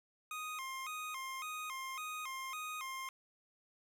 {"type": "tone with vibrato", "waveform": "25% pulse", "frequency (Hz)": 1148, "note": "D6", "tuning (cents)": -40, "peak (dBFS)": -37, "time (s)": [0.31, 3.09], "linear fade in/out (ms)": 2, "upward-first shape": "square", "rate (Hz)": 1.8, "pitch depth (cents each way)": 140, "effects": ["11-bit"]}